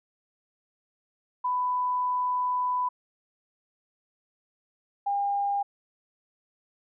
sine tone pair in turn, 996 / 804.7 Hz, B5 / G5, +14 / +45 cents, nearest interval major third, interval 369 cents, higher first, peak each -24 dBFS, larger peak neither, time 1.44-2.89 / 5.06-5.63 s, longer first, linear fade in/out 10 ms, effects none

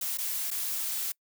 blue noise with dropouts, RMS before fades -32 dBFS, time 0.01-1.12 s, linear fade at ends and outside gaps 5 ms, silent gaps 0.174-0.184 / 0.505-0.512 s, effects noise-tail reverb RT60 0.1 s tail -26 dB re dry

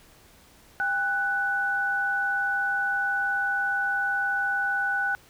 sine tone pair together, 798.2 / 1487 Hz, G5 / F#6, +31 / +8 cents, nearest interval major seventh, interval 1077 cents, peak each -30 / -24 dBFS, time 0.8-5.15 s, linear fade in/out 0 ms, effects pink hiss -55 dBFS RMS until 5.29 s

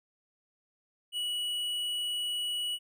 sine tone with tanh clipping, 2933 Hz, F#7, 16 cents flat, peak -32 dBFS, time 1.12-2.79 s, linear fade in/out 50 ms, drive 10 dB, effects none

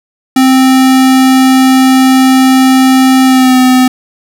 square tone with pitch glide, 261.6 to 255.5 Hz, C4 to C4, 0 to -41 cents, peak -4 dBFS, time 0.36-3.88 s, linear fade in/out 5 ms, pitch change -41 cents, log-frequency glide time 3.25-3.58 s, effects none

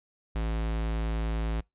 square tone, 55 Hz, A1, in tune, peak -28 dBFS, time 0.35-1.61 s, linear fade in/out 10 ms, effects noise-tail reverb RT60 0.2 s tail -26 dB re dry + resampled to 8000 Hz

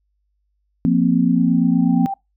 sine chord, F suspended fourth, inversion none, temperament equal, 174.61 / 233.1 / 261.6 Hz, F3 / Bb3 / C4, 0 / 0 / 0 cents, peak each -17 dBFS, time 0.85-2.06 s, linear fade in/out 0 ms
sine tone with exponential growth, 784 Hz, G5, in tune, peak -20 dBFS, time 1.35-2.14 s, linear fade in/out 5 ms, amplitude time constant 170 ms
effects noise-tail reverb RT60 0.2 s tail -24 dB re dry + added 50 Hz sine -65 dBFS peak until 2.36 s

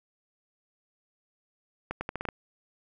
accelerating click train, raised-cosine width 0.5 ms, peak -17 dBFS, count 7, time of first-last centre 1.91-2.288 s, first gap 100 ms, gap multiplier 0.81, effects none

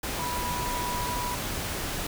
sine tone in noise, 980 Hz, B5, 14 cents flat, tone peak -31 dBFS, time 0.19-1.35 s, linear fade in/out 5 ms, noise pink, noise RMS -32 dBFS, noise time 0.03-2.07 s, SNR -2 dB, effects none

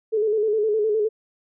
sine tone with vibrato, 429 Hz, A4, 44 cents flat, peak -18 dBFS, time 0.12-1.09 s, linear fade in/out 20 ms, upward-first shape square, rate 9.7 Hz, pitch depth 52 cents each way, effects none

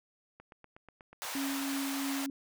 click train, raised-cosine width 0.5 ms, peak -36 dBFS, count 12, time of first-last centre 0.4-1.738 s, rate 8.22 Hz
pink high-pass noise, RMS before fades -39 dBFS, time 1.22-2.26 s, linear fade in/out 0 ms, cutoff 660 Hz, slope 24 dB/octave
sine tone with tremolo, 274.9 Hz, C#4, 14 cents flat, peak -32 dBFS, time 1.35-2.3 s, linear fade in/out 2 ms, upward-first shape triangle, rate 3 Hz, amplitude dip 25%
effects none

